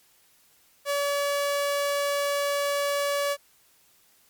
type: tone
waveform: sawtooth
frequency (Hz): 570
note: C#5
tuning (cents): +48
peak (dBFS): -20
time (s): 0.85-3.37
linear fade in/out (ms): 50
effects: white hiss -61 dBFS RMS until 4.29 s + MP3 96 kbps